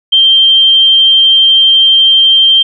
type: tone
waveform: sine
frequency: 3154 Hz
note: G7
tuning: 10 cents sharp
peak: -3 dBFS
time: 0.12-2.63 s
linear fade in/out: 10 ms
effects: none

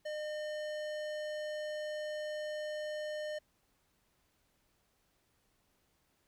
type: tone with tanh clipping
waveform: sine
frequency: 607 Hz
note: D#5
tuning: 43 cents flat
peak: -39 dBFS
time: 0.05-3.39 s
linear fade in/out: 10 ms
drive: 18 dB
effects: pink hiss -75 dBFS RMS until 6.27 s

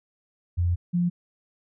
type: tone pair in turn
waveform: sine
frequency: 87.31 / 175.23 Hz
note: F2 / F3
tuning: 0 / +6 cents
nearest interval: octave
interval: 1206 cents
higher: second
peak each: -20 dBFS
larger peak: neither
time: 0.57-0.76 / 0.93-1.1 s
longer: first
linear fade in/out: 20 ms
effects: none

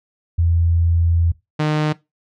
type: tone pair in turn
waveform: sine / sawtooth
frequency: 84.3 / 152.57 Hz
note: E2 / D#3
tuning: +39 / -34 cents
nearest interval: minor seventh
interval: 1027 cents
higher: second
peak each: -13 / -12 dBFS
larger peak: second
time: 0.38-1.32 / 1.59-1.93 s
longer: first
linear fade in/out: 10 ms
effects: noise-tail reverb RT60 0.2 s tail -19 dB re dry + low-pass 4000 Hz 12 dB/octave

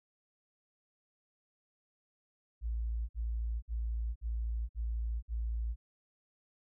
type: tone bursts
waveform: sine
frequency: 56.7 Hz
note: A#1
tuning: 47 cents flat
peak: -32 dBFS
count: 6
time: 2.61-5.76 s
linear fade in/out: 50 ms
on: 480 ms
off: 54 ms
effects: none

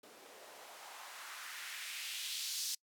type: noise with band-pass filter sweep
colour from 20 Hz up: blue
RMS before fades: -45 dBFS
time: 0.03-2.75 s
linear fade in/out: 5 ms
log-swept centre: 350 to 5200 Hz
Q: 1.7
effects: noise-tail reverb RT60 0.1 s tail -26 dB re dry

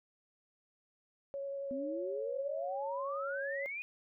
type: tone with vibrato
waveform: sine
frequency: 554.4 Hz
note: C#5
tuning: in tune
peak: -37 dBFS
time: 1.34-3.66 s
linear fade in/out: 0 ms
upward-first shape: triangle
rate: 11 Hz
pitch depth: 12 cents each way
type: exponential sweep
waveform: sine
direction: up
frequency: 252.8 to 2500 Hz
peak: -38 dBFS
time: 1.71-3.82 s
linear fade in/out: 0 ms
effects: none

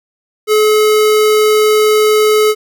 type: tone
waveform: square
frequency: 427.8 Hz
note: A4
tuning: 49 cents flat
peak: -8 dBFS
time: 0.47-2.55 s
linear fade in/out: 50 ms
effects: none

